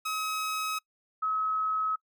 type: tone pair in turn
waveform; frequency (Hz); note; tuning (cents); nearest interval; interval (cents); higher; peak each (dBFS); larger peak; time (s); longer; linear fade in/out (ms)
sawtooth / sine; 1275 / 1282.2; D#6 / E6; +42 / -48; unison; 10; second; -26; neither; 0.05-0.79 / 1.22-1.96; neither; 10
effects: noise-tail reverb RT60 0.1 s tail -25 dB re dry